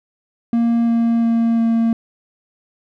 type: tone with pitch steps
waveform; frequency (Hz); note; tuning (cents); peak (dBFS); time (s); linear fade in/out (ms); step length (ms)
triangle; 233.1 / 231.6 / 230.2 / 228.7; A#3 / A#3 / A#3 / A#3; 0 / -11 / -22 / -33; -11; 0.53-1.93; 2; 350
effects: none